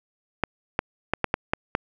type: clicks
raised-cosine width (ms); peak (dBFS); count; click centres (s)
0.5; -6; 7; 0.437 / 0.791 / 1.136 / 1.243 / 1.341 / 1.535 / 1.751
effects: none